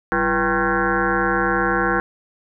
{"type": "tone with frequency modulation", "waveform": "sine", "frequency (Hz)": 932.3, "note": "A#5", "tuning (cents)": 0, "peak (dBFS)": -16, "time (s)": [0.12, 2], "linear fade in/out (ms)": 0, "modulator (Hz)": 148, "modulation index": 5.1, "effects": []}